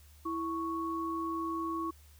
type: tone pair together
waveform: sine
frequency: 329.6 / 1108.7 Hz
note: E4 / C#6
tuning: 0 / 0 cents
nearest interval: octave + major sixth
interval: 2100 cents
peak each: -35 / -35 dBFS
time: 0.25-1.91 s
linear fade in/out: 10 ms
effects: added 74 Hz sine -55 dBFS peak until 2.19 s + white hiss -63 dBFS RMS until 2.19 s